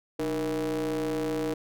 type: ring-modulated tone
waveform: square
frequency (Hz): 83.9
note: E2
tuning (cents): +31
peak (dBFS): -25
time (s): 0.19-1.54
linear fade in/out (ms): 5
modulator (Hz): 389
effects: none